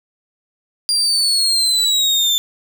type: exponential sweep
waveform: 35% pulse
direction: down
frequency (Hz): 4800 to 3530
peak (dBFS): -12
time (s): 0.89-2.38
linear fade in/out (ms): 0
effects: 7-bit